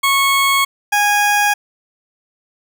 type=tone pair in turn; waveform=20% pulse; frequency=1100 / 824.1 Hz; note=C#6 / G#5; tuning=-14 / -14 cents; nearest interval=perfect fourth; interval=500 cents; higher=first; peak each=-7 dBFS; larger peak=neither; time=0.03-0.65 / 0.92-1.54 s; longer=neither; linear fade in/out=10 ms; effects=none